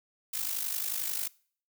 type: noise with amplitude modulation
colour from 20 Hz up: blue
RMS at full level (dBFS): -30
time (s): 0.33-1.28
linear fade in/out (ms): 10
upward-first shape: sine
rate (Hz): 51.2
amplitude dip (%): 70
effects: noise-tail reverb RT60 0.5 s tail -23 dB re dry